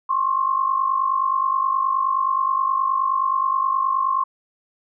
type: tone pair together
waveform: sine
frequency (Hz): 1060 / 1109.5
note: C6 / C#6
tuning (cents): +22 / +1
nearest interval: minor second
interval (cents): 79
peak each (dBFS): -19 / -23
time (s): 0.09-4.24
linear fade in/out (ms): 10
effects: none